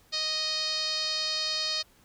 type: tone with low-pass filter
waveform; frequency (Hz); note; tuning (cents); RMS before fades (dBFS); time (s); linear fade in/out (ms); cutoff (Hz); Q
5% pulse; 622.3; D#5; 0; -30; 0.12-1.83; 20; 4600; 5.8
effects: pink hiss -61 dBFS RMS until 2.04 s